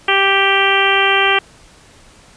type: harmonic tone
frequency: 392 Hz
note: G4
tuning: in tune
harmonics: 1 / 2 / 3 / 4 / 5 / 6 / 7 / 8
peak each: -19 / -19 / -19 / -19 / -19 / -19 / -19 / -19 dBFS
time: 0.08-1.39 s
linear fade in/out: 5 ms
effects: pink hiss -45 dBFS RMS until 2.36 s + resampled to 22050 Hz